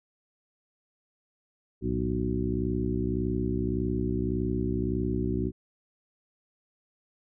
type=harmonic tone with a mistuned harmonic; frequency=61.74 Hz; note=B1; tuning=in tune; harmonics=1 / 2 / 3 / 4 / 5 / 6; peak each=-33 / -33 / -33 / -33 / -33 / -33 dBFS; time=1.81-5.52 s; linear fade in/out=50 ms; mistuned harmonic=2; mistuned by=-140 cents; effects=none